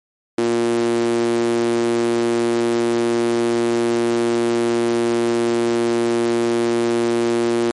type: tone with high-pass filter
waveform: sawtooth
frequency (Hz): 117.4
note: A#2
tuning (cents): +13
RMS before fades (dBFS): -18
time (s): 0.38-7.71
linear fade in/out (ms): 0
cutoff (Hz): 310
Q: 9.3
effects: MP3 48 kbps